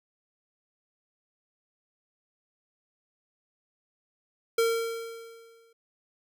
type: tone with exponential decay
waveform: square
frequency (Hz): 458.2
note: A#4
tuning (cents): -30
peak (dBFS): -21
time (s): 4.58-5.73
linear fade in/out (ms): 5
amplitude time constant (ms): 250
effects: none